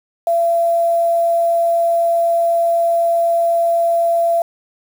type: tone with quantisation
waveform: sine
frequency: 677 Hz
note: E5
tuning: 46 cents sharp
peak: -12 dBFS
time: 0.27-4.42 s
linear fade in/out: 2 ms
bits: 6
effects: none